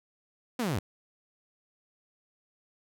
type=linear sweep; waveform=sawtooth; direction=down; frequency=261.6 to 77.3 Hz; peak=-24 dBFS; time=0.59-0.79 s; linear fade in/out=5 ms; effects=none